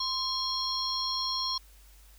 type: tone cluster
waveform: sine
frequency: 1042 / 3302 / 4230 / 5490 Hz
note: C6 / G#7 / C8 / F8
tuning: -7 / -11 / +18 / -31 cents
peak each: -35 / -38 / -32 / -34 dBFS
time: 0-1.58 s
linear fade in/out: 5 ms
effects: added 50 Hz sine -53 dBFS peak until 2.18 s + white hiss -60 dBFS RMS until 2.18 s